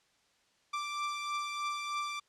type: beating tone pair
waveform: sawtooth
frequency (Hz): 1174.7 / 1177.9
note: D6 / D6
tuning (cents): 0 / +5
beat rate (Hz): 3.2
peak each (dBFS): -31 / -38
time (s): 0.73-2.2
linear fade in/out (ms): 10
effects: white hiss -70 dBFS RMS until 2.28 s + low-pass 6000 Hz 12 dB/octave